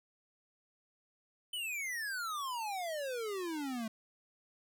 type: exponential sweep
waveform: square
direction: down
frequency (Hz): 3062 to 215.5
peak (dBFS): -37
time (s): 1.53-3.88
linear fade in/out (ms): 5
effects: none